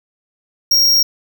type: tone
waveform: square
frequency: 5588 Hz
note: F8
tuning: in tune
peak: -10 dBFS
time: 0.71-1.03 s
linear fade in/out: 5 ms
effects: none